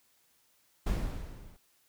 brown noise with level ramp, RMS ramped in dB -27 to -54 dBFS, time 0.86-1.57 s, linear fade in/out 10 ms, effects white hiss -69 dBFS RMS until 1.88 s

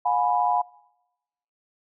sine chord, F diminished, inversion none, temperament equal with one note detuned, 716.8 / 830.6 / 987.8 Hz, F5 / Ab5 / Cb6, +45 / 0 / 0 cents, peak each -24 dBFS, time 0.05-0.62 s, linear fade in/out 10 ms, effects noise-tail reverb RT60 1.0 s tail -25 dB re dry

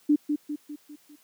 sine tone with echo, 295.7 Hz, D4, 12 cents sharp, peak -16 dBFS, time 0.09-0.16 s, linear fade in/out 10 ms, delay 200 ms, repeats 5, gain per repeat -6 dB, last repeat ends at 1.16 s, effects white hiss -61 dBFS RMS until 1.23 s + high-pass 150 Hz 12 dB/octave

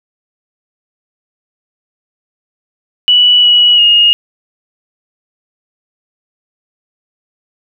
sine tone with pitch steps, 2951 / 2927 / 2857 Hz, F#7 / F#7 / F7, -5 / -19 / +39 cents, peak -4 dBFS, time 3.08-4.13 s, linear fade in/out 0 ms, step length 350 ms, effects none

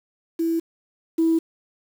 sine tone pair in turn, 330 / 326.6 Hz, E4 / E4, +2 / -16 cents, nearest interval unison, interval 18 cents, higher first, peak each -19 / -15 dBFS, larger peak second, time 0.39-0.6 / 1.18-1.39 s, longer neither, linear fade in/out 10 ms, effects tanh soft clip ceiling -11 dBFS + 7-bit

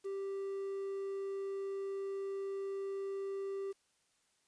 triangle tone with quantisation, 392 Hz, G4, in tune, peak -35 dBFS, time 0.04-3.73 s, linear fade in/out 20 ms, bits 10, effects white hiss -75 dBFS RMS until 4.47 s + resampled to 22050 Hz

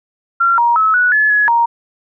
sine tone with pitch steps, 1373 / 945 / 1295 / 1472 / 1716 / 1688 / 936 Hz, F6 / A#5 / E6 / F#6 / A6 / G#6 / A#5, -30 / +23 / -31 / -9 / -44 / +28 / +7 cents, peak -9 dBFS, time 0.4-1.66 s, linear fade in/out 10 ms, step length 180 ms, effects none

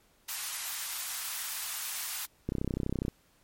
white high-pass noise, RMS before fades -36 dBFS, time 0.28-2.26 s, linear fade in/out 10 ms, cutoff 840 Hz, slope 24 dB/octave
click train, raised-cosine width 3 ms, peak -18 dBFS, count 20, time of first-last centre 2.49-3.082 s, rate 32.1 Hz
effects pink hiss -66 dBFS RMS until 3.43 s + MP3 64 kbps

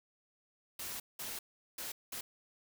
white noise bursts at uneven times, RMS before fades -42 dBFS, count 4, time 0.79-1 / 1.19-1.39 / 1.78-1.92 / 2.12-2.21 s, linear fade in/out 5 ms, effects none

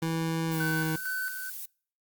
25% pulse tone with pitch glide, 163.3 to 158.74 Hz, E3 to D#3, -16 to +35 cents, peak -24 dBFS, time 0.02-0.96 s, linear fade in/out 5 ms, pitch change -49 cents, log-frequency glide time 0.49-0.62 s
violet noise, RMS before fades -39 dBFS, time 0.51-1.66 s, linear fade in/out 10 ms
triangle tone with tremolo, 1514 Hz, F#6, 39 cents sharp, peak -28 dBFS, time 0.6-1.5 s, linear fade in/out 5 ms, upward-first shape square, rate 2.2 Hz, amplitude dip 55%
effects noise-tail reverb RT60 0.5 s tail -26 dB re dry + Opus 48 kbps

